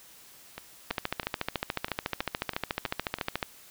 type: two click trains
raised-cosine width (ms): 0.3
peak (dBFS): -12 / -21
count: 36 / 9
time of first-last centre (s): 0.91-3.428 / 0.58-3.186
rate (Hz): 13.9 / 3.07
effects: white hiss -53 dBFS RMS until 3.7 s